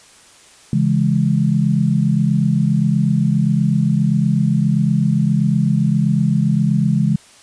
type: chord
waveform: sine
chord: C# minor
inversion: none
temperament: just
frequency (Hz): 138.59 / 166.31 / 207.9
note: C#3 / E3 / G#3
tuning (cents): 0 / +16 / +2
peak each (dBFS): -17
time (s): 0.73-7.16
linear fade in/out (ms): 2
effects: white hiss -46 dBFS RMS until 7.42 s + resampled to 22050 Hz